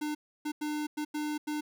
square tone bursts at uneven times, 300 Hz, D4, 37 cents sharp, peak -32 dBFS, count 6, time 0.01-0.15 / 0.45-0.52 / 0.61-0.87 / 0.97-1.05 / 1.14-1.38 / 1.47-1.61 s, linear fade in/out 10 ms, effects none

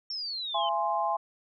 sine exponential sweep, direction down, 5490 to 3000 Hz, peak -32 dBFS, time 0.1-0.69 s, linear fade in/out 2 ms
sine chord, E augmented, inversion none, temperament equal with one note detuned, 675.4 / 830.6 / 1046.5 Hz, E5 / G#5 / B#5, +42 / 0 / 0 cents, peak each -31 / -29 / -30 dBFS, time 0.54-1.17 s, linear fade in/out 10 ms
effects none

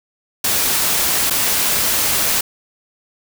white noise with dropouts, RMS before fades -17 dBFS, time 0.44-2.41 s, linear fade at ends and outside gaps 5 ms, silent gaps 1.3-1.306 s, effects none

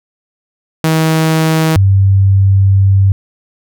sawtooth / sine tone pair in turn, 159.6 / 97.43 Hz, D#3 / G2, +44 / -10 cents, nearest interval major sixth, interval 854 cents, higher first, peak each -5 dBFS, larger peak neither, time 0.84-1.76 / 1.76-3.12 s, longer second, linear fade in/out 0 ms, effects none

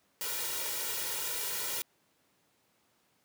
white noise with comb filter, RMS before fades -35 dBFS, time 0.21-1.82 s, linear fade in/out 0 ms, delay 2.1 ms, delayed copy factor +0.95, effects pink hiss -71 dBFS RMS until 3.24 s + high-pass 150 Hz 12 dB/octave

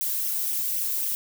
violet noise with flanger, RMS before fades -27 dBFS, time 0.01-1.15 s, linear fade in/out 0 ms, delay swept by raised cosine 0.34 to 1.94 ms, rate 3.9 Hz, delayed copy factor +0.65, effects none

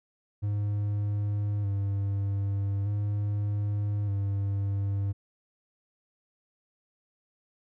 triangle tone with vibrato, 101.2 Hz, G#2, 44 cents flat, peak -24 dBFS, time 0.42-5.13 s, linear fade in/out 20 ms, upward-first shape square, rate 0.41 Hz, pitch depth 30 cents each way, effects none

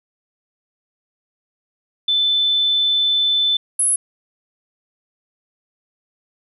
sine tone pair in turn, 3520 / 10671 Hz, A7 / E9, 0 / +20 cents, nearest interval octave + perfect fifth, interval 1920 cents, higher second, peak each -14 dBFS, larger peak neither, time 2.08-3.57 / 3.79-3.96 s, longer first, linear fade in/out 5 ms, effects none

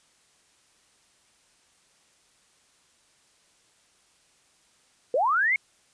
sine linear sweep, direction up, 457.7 to 2217 Hz, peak -20 dBFS, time 5.14-5.56 s, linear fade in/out 2 ms, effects white hiss -63 dBFS RMS until 5.93 s + resampled to 22050 Hz

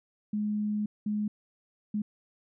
sine tone bursts at uneven times, 210 Hz, G#3, 19 cents sharp, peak -27 dBFS, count 3, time 0.33-0.86 / 1.06-1.28 / 1.94-2.02 s, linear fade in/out 5 ms, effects none

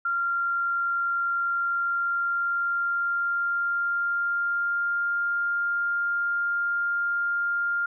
sine tone with pitch glide, 1385 to 1401.1 Hz, F6 to F6, -15 to +5 cents, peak -23 dBFS, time 0.05-7.86 s, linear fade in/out 5 ms, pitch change +20 cents, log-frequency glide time 1.38-5.17 s, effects none

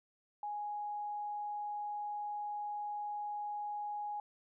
sine tone, 830.6 Hz, G#5, in tune, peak -37 dBFS, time 0.43-4.2 s, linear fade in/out 2 ms, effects none

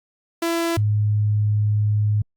sawtooth / sine tone pair in turn, 335.3 / 105.13 Hz, E4 / G#2, +30 / +22 cents, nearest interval octave + minor sixth, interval 2008 cents, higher first, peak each -16 dBFS, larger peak neither, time 0.42-0.77 / 0.77-2.22 s, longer second, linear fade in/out 5 ms, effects Opus 48 kbps

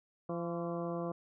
harmonic tone with a mistuned harmonic, 171.1 Hz, F3, 35 cents flat, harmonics 1 / 2 / 3 / 4 / 5 / 6 / 7 / 8, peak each -39 / -40 / -40 / -43 / -54 / -48 / -48 / -58 dBFS, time 0.29-1.12 s, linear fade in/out 5 ms, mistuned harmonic 7, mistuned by -67 cents, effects none

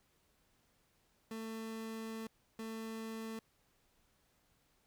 30% pulse tone bursts at uneven times, 223.1 Hz, A3, 24 cents sharp, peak -39 dBFS, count 2, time 1.31-2.27 / 2.59-3.39 s, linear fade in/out 2 ms, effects pink hiss -74 dBFS RMS until 4.86 s

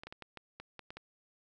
clicks, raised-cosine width 0.3 ms, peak -29 dBFS, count 9, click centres 0.035 / 0.07 / 0.125 / 0.223 / 0.373 / 0.6 / 0.793 / 0.905 / 0.97 s, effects none

